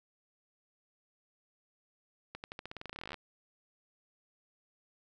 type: accelerating click train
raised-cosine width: 0.3 ms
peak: -26 dBFS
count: 22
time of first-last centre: 2.35-3.143 s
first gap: 89 ms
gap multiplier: 0.9
effects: none